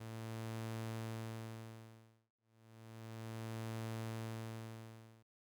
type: tone with tremolo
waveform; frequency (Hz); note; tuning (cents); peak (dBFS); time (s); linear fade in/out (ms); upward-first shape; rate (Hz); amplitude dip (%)
sawtooth; 112.5; A2; +39; -37; 0-5.23; 10; sine; 0.32; 100
effects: Opus 48 kbps